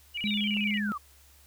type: tone with vibrato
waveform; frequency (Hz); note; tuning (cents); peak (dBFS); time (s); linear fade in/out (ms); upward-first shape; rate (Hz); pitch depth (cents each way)
sine; 2600; E7; -24; -31; 0.14-0.8; 20; square; 15; 190
type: tone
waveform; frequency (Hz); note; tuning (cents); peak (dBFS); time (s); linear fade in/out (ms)
sine; 207.7; G#3; 0; -28; 0.24-0.92; 0
type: linear sweep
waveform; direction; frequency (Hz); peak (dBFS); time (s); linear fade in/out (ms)
sine; down; 3951 to 1094; -32; 0.25-0.98; 10
type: clicks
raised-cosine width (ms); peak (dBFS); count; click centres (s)
1; -33 / -43 / -38; 3; 0.568 / 0.713 / 0.892
effects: added 70 Hz sine -58 dBFS peak until 1.46 s + white hiss -59 dBFS RMS until 1.46 s